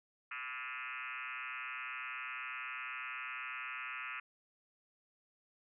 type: tone with frequency modulation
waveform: sine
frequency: 1922 Hz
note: B6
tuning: 48 cents flat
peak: -40 dBFS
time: 0.31-4.2 s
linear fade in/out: 5 ms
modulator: 128 Hz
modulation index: 5.9
effects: none